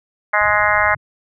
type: harmonic tone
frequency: 209.1 Hz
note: G#3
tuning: 12 cents sharp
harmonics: 3 / 4 / 5 / 6 / 7 / 8 / 9 / 10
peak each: -21 / -21 / -21 / -21 / -21 / -21 / -21 / -21 dBFS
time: 0.33-0.95 s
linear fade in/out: 10 ms
type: low-pass noise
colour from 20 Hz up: white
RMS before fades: -36 dBFS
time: 0.41-0.97 s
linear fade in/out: 5 ms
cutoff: 120 Hz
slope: 24 dB/octave
effects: none